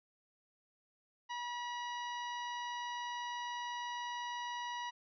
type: harmonic tone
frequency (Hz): 966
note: B5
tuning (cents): -39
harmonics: 1 / 2 / 3 / 4 / 5 / 6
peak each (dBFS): -40 / -46 / -49 / -53 / -60 / -56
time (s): 1.29-4.91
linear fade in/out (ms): 20
effects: none